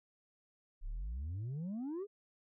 sine exponential sweep, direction up, 30.29 to 426.9 Hz, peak -35 dBFS, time 0.81-2.07 s, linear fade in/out 50 ms, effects tanh soft clip ceiling -37 dBFS

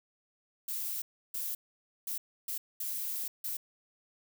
violet noise bursts at uneven times, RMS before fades -36 dBFS, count 6, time 0.68-1.02 / 1.34-1.55 / 2.07-2.18 / 2.48-2.58 / 2.8-3.28 / 3.44-3.57 s, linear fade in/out 5 ms, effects none

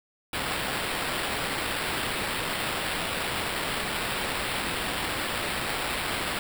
white noise with sample-and-hold, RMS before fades -30 dBFS, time 0.33-6.39 s, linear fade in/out 2 ms, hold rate 6300 Hz, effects none

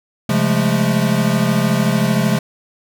square tone cluster, 134.8 / 173.2 / 205.6 / 218.8 Hz, C#3 / F3 / G#3 / A3, -48 / -14 / -17 / -9 cents, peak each -20 dBFS, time 0.29-2.39 s, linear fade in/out 5 ms, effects none

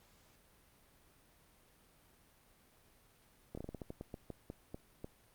slowing click train, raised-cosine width 2 ms, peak -30 dBFS, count 14, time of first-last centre 3.55-5.044 s, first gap 25 ms, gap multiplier 1.23, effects pink hiss -67 dBFS RMS until 5.34 s + Opus 48 kbps

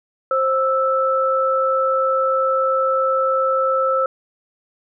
sine tone pair together, 528.7 / 1318.5 Hz, C5 / E6, +18 / 0 cents, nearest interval octave + major third, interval 1582 cents, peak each -18 dBFS, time 0.31-4.06 s, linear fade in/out 2 ms, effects none

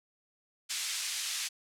white band-pass noise, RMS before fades -35 dBFS, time 0.69-1.49 s, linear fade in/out 20 ms, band 2200 to 7700 Hz, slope 12 dB/octave, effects low-pass 12000 Hz 12 dB/octave

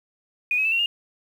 sine tone with pitch steps, 2464 / 2551 / 2641 / 2734 / 2830 Hz, D#7 / D#7 / E7 / F7 / F7, -17 / +43 / +3 / -37 / +22 cents, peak -19 dBFS, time 0.51-0.86 s, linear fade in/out 2 ms, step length 70 ms, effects 8-bit

